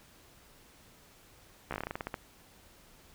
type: slowing click train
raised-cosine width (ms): 0.5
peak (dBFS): -20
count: 13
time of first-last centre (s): 1.71-2.142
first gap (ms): 14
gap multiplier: 1.16
effects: pink hiss -59 dBFS RMS until 3.14 s